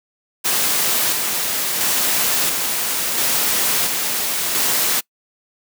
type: noise with tremolo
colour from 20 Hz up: white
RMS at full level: -18 dBFS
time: 0.44-5.01 s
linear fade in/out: 20 ms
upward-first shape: square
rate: 0.73 Hz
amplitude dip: 30%
effects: noise-tail reverb RT60 0.1 s tail -24 dB re dry + high-pass 150 Hz 12 dB/octave